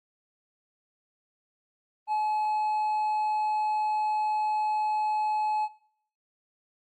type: tone with hard clipping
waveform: sine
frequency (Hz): 854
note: G#5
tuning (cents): +48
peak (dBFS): -25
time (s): 2.07-5.69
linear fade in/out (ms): 50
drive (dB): 2
effects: noise-tail reverb RT60 0.6 s tail -19 dB re dry + Opus 24 kbps